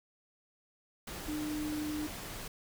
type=tone in noise; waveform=sine; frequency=302.4 Hz; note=D#4; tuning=49 cents flat; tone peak=-34 dBFS; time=1.28-2.07 s; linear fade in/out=5 ms; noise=pink; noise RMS=-43 dBFS; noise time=1.07-2.48 s; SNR=+6 dB; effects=none